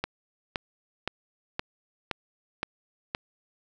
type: click train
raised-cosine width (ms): 0.3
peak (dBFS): -12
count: 7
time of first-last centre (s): 0.04-3.149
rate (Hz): 1.93
effects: none